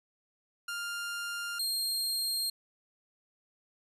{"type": "tone pair in turn", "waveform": "sawtooth", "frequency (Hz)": [1400, 4211], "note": ["F6", "C8"], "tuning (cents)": [4, 10], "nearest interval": "octave + perfect fifth", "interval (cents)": 1906, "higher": "second", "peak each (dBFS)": [-31, -27], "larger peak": "second", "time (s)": [[0.68, 1.59], [1.59, 2.5]], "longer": "neither", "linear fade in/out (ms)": 5, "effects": ["resampled to 32000 Hz"]}